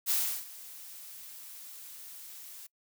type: noise with ADSR envelope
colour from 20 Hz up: blue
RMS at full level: -27 dBFS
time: 0.06-2.67 s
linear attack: 41 ms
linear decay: 340 ms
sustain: -20 dB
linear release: 9 ms
effects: noise-tail reverb RT60 0.1 s tail -24 dB re dry